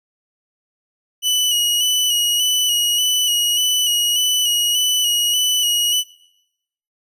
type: tone with vibrato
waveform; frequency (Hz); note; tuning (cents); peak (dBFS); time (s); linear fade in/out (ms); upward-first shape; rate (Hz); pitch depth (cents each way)
sawtooth; 2941; F#7; -11; -12; 1.22-6.04; 50; square; 1.7; 27
effects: noise-tail reverb RT60 0.9 s tail -23 dB re dry + resampled to 32000 Hz